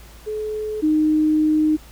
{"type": "tone pair in turn", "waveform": "sine", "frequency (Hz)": [428.8, 308.2], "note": ["A4", "D#4"], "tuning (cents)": [-45, -16], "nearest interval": "tritone", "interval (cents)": 571, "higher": "first", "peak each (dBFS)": [-23, -14], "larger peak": "second", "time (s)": [[0.26, 0.82], [0.82, 1.77]], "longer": "second", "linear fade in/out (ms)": 20, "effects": ["added 56 Hz sine -43 dBFS peak until 1.91 s", "pink hiss -47 dBFS RMS until 1.91 s"]}